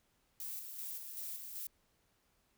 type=noise with tremolo; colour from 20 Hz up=violet; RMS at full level=-43 dBFS; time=0.4-1.67 s; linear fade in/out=2 ms; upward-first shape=square; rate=2.6 Hz; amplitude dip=40%; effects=pink hiss -75 dBFS RMS until 2.57 s